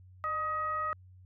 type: tone with frequency modulation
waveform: sine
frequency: 1258 Hz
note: D#6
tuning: 19 cents sharp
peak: -30 dBFS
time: 0.24-0.93 s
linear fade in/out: 0 ms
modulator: 650 Hz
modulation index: 0.52
effects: added 92 Hz sine -52 dBFS peak until 1.25 s